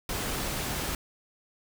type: noise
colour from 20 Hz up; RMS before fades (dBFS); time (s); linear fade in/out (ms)
pink; -32; 0.09-0.95; 2
effects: none